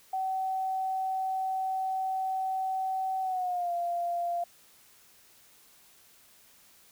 sine tone with pitch glide, 760 to 692.9 Hz, F#5 to F5, +46 to -14 cents, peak -28 dBFS, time 0.13-4.44 s, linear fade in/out 5 ms, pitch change -160 cents, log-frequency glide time 3.22-3.72 s, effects white hiss -59 dBFS RMS until 6.91 s

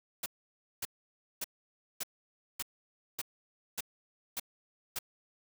white noise bursts, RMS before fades -36 dBFS, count 9, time 0.23-4.989 s, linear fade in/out 5 ms, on 31 ms, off 560 ms, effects none

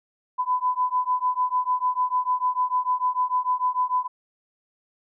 sine beating tone pair, 1000 / 1006.7 Hz, B5 / B5, +21 / +33 cents, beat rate 6.7 Hz, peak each -24 dBFS, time 0.38-4.08 s, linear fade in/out 20 ms, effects none

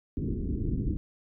pink low-pass noise, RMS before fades -30 dBFS, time 0.17-0.97 s, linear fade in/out 0 ms, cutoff 370 Hz, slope 48 dB/octave, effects none

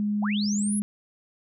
sine tone with pitch glide, 207.7 to 206.4 Hz, G#3 to G#3, 0 to -10 cents, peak -23 dBFS, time 0-0.82 s, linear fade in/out 0 ms, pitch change -10 cents, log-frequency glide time 0.17-0.58 s
sine linear sweep, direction up, 571 to 11175 Hz, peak -30 dBFS, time 0.22-0.8 s, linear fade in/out 10 ms
effects none

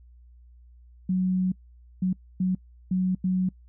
sine tone bursts at uneven times, 185 Hz, F#3, in tune, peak -21 dBFS, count 5, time 1.09-1.52 / 2.02-2.13 / 2.4-2.55 / 2.91-3.15 / 3.24-3.49 s, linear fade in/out 5 ms, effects noise-tail reverb RT60 0.1 s tail -26 dB re dry + added 60 Hz sine -49 dBFS peak until 3.68 s

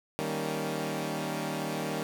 15% pulse chord, Eb dominant seventh, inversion none, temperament equal, 155.56 / 196 / 233.1 / 277.2 Hz, Eb3 / G3 / Bb3 / Db4, 0 / 0 / 0 / 0 cents, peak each -29 / -30 / -31 / -32 dBFS, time 0.19-2.03 s, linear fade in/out 0 ms, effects none

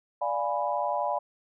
sine chord, D diminished seventh, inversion none, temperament equal, 587.3 / 698.5 / 830.6 / 987.8 Hz, D5 / F5 / Ab5 / Cb6, 0 / 0 / 0 / 0 cents, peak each -31 / -32 / -31 / -31 dBFS, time 0.21-1.19 s, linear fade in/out 10 ms, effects none

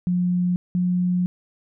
sine tone pair in turn, 178.6 / 179.5 Hz, F3 / F3, +39 / +48 cents, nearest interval unison, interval 9 cents, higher second, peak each -18 dBFS, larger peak neither, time 0.07-0.56 / 0.75-1.26 s, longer second, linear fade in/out 0 ms, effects none

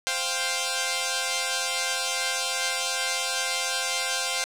5% pulse chord, C suspended fourth, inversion none, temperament equal with one note detuned, 523.3 / 698.5 / 786.3 Hz, C5 / F5 / G5, 0 / 0 / +5 cents, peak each -18 dBFS, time 0.07-4.44 s, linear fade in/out 0 ms, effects low-pass 11000 Hz 12 dB/octave + 8-bit

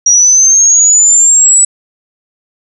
sine linear sweep, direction up, 5720 to 7902 Hz, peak -3 dBFS, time 0.06-1.65 s, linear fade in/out 5 ms, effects none

